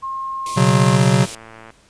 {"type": "tone", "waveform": "sine", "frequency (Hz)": 1070, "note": "C6", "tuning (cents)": 38, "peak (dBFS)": -23, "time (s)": [0.02, 0.97], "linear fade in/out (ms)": 20}
{"type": "band-stop noise", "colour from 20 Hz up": "white", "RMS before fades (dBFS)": -30, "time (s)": [0.46, 1.35], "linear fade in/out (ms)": 2, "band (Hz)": [700, 2100], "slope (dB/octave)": 96}
{"type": "chord", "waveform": "square", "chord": "B suspended second", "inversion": "none", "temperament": "just", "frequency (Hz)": [123.47, 138.9, 185.21], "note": ["B2", "C#3", "F#3"], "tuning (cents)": [0, 4, 2], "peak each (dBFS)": -17, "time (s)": [0.56, 1.26], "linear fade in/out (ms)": 20}
{"type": "click train", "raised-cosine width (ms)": 0.5, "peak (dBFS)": -24, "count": 72, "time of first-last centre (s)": [1.07, 1.704], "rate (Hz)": 112}
{"effects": ["pink hiss -53 dBFS RMS until 1.89 s", "resampled to 22050 Hz"]}